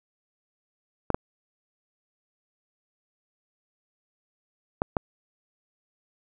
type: clicks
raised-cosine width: 1 ms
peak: -9 dBFS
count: 4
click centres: 1.103 / 1.145 / 4.819 / 4.968 s
effects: none